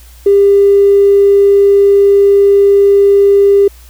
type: tone with tanh clipping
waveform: triangle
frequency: 400 Hz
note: G4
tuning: 35 cents sharp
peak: -3 dBFS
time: 0.26-3.68 s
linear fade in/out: 5 ms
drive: 2 dB
effects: added 60 Hz sine -35 dBFS peak until 3.89 s + white hiss -43 dBFS RMS until 3.89 s